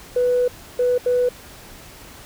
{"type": "tone bursts at uneven times", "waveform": "sine", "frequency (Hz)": 493.9, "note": "B4", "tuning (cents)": 0, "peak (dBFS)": -14, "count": 3, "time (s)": [[0.16, 0.48], [0.79, 0.98], [1.06, 1.29]], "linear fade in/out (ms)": 5, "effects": ["tanh soft clip ceiling -11 dBFS", "pink hiss -42 dBFS RMS until 2.25 s"]}